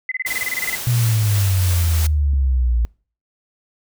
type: tone bursts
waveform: sine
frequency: 2032 Hz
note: B6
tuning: 49 cents sharp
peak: -19 dBFS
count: 13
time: 0.09-0.752 s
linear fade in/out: 2 ms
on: 26 ms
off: 27 ms
type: noise with tremolo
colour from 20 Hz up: white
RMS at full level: -26 dBFS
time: 0.26-2.07 s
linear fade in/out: 5 ms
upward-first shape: triangle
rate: 2.9 Hz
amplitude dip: 30%
type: exponential sweep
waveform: sine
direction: down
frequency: 123.5 to 56.7 Hz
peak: -14 dBFS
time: 0.87-2.85 s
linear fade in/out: 0 ms
type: clicks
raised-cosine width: 5 ms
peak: -22 dBFS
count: 3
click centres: 1.232 / 1.843 / 2.335 s
effects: noise-tail reverb RT60 0.4 s tail -26 dB re dry